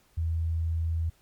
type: tone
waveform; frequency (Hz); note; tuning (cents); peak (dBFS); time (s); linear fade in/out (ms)
sine; 82; E2; -9; -25; 0.17-1.1; 10
effects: pink hiss -64 dBFS RMS until 1.21 s + MP3 96 kbps